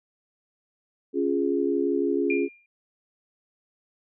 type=chord; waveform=sine; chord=Db major; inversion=none; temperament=equal; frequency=277.2 / 349.2 / 415.3 Hz; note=Db4 / F4 / Ab4; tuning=0 / 0 / 0 cents; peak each=-26 dBFS; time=1.13-2.49 s; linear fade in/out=50 ms
type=tone with exponential decay; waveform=sine; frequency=2400 Hz; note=D7; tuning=37 cents sharp; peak=-24 dBFS; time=2.3-2.66 s; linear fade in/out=2 ms; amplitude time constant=78 ms
effects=none